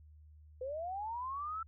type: linear sweep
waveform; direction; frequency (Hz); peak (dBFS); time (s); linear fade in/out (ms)
sine; up; 493.9 to 1342; -37; 0.61-1.63; 5
effects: added 76 Hz sine -55 dBFS peak until 1.67 s

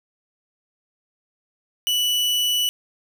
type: tone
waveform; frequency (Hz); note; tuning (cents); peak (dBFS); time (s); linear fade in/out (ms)
40% pulse; 2960; F#7; 0; -18; 1.87-2.69; 0
effects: none

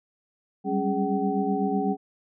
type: tone cluster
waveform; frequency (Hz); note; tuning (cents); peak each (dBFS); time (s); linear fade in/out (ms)
sine; 192.3 / 200.3 / 275.9 / 413.6 / 759; G3 / G3 / C#4 / G#4 / F#5; -33 / +38 / -8 / -7 / +44; -29; 0.64-1.97; 50
effects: none

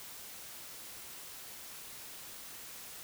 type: silence
effects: white hiss -48 dBFS RMS until 3.03 s

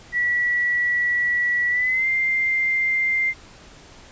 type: tone with pitch glide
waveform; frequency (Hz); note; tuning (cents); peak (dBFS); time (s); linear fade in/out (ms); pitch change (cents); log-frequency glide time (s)
sine; 1943 to 2095; B6 to C7; -29 to +2; -18; 0.12-3.34; 50; +131; 1.69-2.07
effects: pink hiss -46 dBFS RMS until 4.11 s + resampled to 16000 Hz

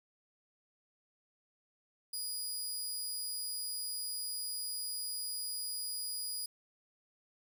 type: tone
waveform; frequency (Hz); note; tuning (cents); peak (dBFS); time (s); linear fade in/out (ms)
20% pulse; 4900; D#8; -27; -31; 2.13-6.46; 5
effects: none

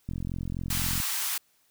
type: click train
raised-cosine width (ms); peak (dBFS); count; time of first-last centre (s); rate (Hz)
5; -21; 41; 0.09-1.001; 43.9
type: high-pass noise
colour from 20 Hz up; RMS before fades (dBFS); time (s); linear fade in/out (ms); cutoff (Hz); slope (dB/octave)
white; -30; 0.7-1.38; 5; 840; 24
effects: white hiss -67 dBFS RMS until 1.7 s

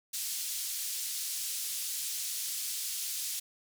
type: band-pass noise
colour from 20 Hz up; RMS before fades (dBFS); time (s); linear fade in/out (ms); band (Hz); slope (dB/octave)
white; -36; 0.13-3.4; 10; 4000 to 12000; 12
effects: none

